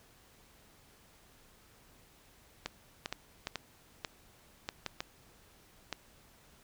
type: clicks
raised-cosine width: 0.2 ms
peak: -18 dBFS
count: 10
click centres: 2.66 / 3.059 / 3.126 / 3.471 / 3.557 / 4.048 / 4.689 / 4.863 / 5.005 / 5.927 s
effects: pink hiss -62 dBFS RMS until 6.63 s